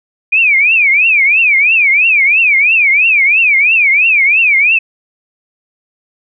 sine tone with vibrato, 2404 Hz, D7, 40 cents sharp, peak -6 dBFS, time 0.32-4.79 s, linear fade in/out 10 ms, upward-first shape triangle, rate 3 Hz, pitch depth 250 cents each way, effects none

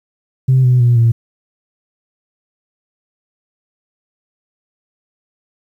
sine tone with pitch steps, 130.5 / 125.47 / 120.64 / 115.99 Hz, C3 / B2 / B2 / A#2, -4 / +28 / -40 / -8 cents, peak -6 dBFS, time 0.48-1.12 s, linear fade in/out 10 ms, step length 160 ms, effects tanh soft clip ceiling -4 dBFS + 8-bit

